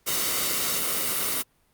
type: noise with comb filter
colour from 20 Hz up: white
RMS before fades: -26 dBFS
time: 0.06-1.43 s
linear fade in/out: 20 ms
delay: 1.2 ms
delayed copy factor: -0.5
effects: pink hiss -66 dBFS RMS until 1.73 s + Opus 48 kbps